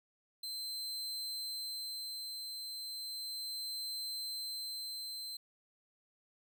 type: tone with tremolo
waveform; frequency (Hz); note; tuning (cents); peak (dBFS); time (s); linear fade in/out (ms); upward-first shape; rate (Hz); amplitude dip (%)
40% pulse; 4100; C8; -36; -37; 0.43-5.37; 5; sine; 0.35; 30
effects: none